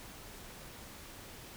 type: silence
effects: pink hiss -50 dBFS RMS until 1.56 s